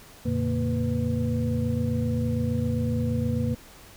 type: tone cluster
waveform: sine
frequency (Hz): 87 / 115.2 / 142.1 / 232.3 / 496.3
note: F2 / A#2 / C#3 / A#3 / B4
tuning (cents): -6 / -20 / +43 / -6 / +8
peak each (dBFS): -30 / -28 / -32 / -27 / -34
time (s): 0.25-3.55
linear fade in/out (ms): 10
effects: pink hiss -49 dBFS RMS until 3.96 s